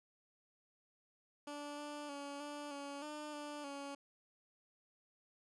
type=tone with pitch steps; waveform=15% pulse; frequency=291.3 / 294.1 / 283.5 / 292.3 / 282.5 / 300.3 / 294.4 / 280.6 Hz; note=D4 / D4 / C#4 / D4 / C#4 / D4 / D4 / C#4; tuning=-14 / +3 / +39 / -8 / +33 / +39 / +4 / +21 cents; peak=-38 dBFS; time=1.47-3.95 s; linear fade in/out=5 ms; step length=310 ms; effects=resampled to 24000 Hz